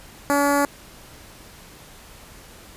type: tone with notch filter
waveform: 10% pulse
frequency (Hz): 284.6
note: C#4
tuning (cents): +46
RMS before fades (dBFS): -19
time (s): 0.3-0.65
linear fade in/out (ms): 0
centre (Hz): 3400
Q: 0.58
effects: pink hiss -45 dBFS RMS until 2.76 s + resampled to 32000 Hz